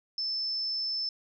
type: tone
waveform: sine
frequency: 5274 Hz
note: E8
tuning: in tune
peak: -29 dBFS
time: 0.18-1.09 s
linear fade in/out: 2 ms
effects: none